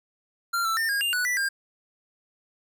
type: tone with pitch steps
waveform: square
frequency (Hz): 1382 / 1330 / 1808 / 1628 / 2801 / 1477 / 1970 / 1604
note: F6 / E6 / A6 / G#6 / F7 / F#6 / B6 / G6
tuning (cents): -19 / +15 / +47 / -35 / +4 / -3 / -5 / +39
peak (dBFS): -24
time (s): 0.53-1.49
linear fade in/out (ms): 10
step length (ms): 120
effects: none